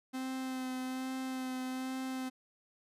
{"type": "tone with vibrato", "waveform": "45% pulse", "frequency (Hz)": 259.1, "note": "C4", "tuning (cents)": -17, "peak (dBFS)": -36, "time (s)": [0.13, 2.3], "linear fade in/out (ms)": 20, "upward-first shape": "sine", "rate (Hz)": 1.2, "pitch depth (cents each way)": 16, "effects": ["resampled to 32000 Hz"]}